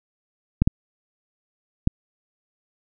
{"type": "clicks", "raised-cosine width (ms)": 5, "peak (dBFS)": -4, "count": 3, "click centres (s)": [0.62, 0.675, 1.874], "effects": []}